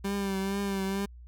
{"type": "tone with vibrato", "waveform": "30% pulse", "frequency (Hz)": 196.2, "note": "G3", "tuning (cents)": 2, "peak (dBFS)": -26, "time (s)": [0.04, 1.06], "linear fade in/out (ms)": 10, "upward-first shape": "triangle", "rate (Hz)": 2.2, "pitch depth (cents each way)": 45, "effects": ["added 60 Hz sine -45 dBFS peak until 1.27 s"]}